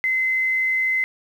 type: tone with quantisation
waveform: sine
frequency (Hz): 2054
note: C7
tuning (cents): -33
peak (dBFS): -18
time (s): 0.04-1.04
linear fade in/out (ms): 0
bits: 8
effects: none